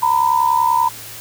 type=tone pair together; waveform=sine; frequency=923 / 993.3 Hz; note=A#5 / B5; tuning=-17 / +10 cents; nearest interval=minor second; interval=127 cents; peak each=-15 dBFS; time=0.02-0.89 s; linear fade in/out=10 ms; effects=added 112 Hz sine -44 dBFS peak until 1.2 s + white hiss -34 dBFS RMS until 1.2 s